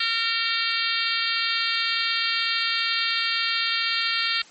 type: harmonic tone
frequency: 458 Hz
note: A#4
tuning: 31 cents flat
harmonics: 3 / 4 / 5 / 6 / 7 / 8 / 9 / 10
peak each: -30 / -30 / -30 / -30 / -30 / -30 / -30 / -30 dBFS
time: 0-4.42 s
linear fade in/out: 5 ms
effects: white hiss -49 dBFS RMS until 4.5 s + MP3 32 kbps